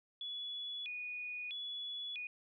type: tone with vibrato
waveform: sine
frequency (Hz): 2899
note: F#7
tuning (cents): -36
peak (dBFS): -40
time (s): 0.21-2.27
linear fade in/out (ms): 2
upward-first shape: square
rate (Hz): 0.77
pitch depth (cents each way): 280
effects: none